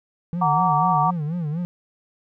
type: tone with vibrato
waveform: triangle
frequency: 161.8 Hz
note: E3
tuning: 32 cents flat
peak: -21 dBFS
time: 0.33-1.65 s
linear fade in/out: 0 ms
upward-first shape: sine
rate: 4.1 Hz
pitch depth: 170 cents each way
type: chord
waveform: sine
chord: Gb augmented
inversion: none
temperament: just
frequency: 740 / 925 / 1156.2 Hz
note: Gb5 / Bb5 / D6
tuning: 0 / -14 / -27 cents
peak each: -21 dBFS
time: 0.41-1.11 s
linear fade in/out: 10 ms
effects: none